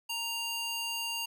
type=tone with high-pass filter; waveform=square; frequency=932.3 Hz; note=A#5; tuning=in tune; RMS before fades=-35 dBFS; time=0.09-1.26 s; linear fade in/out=10 ms; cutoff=2100 Hz; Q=1.3; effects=none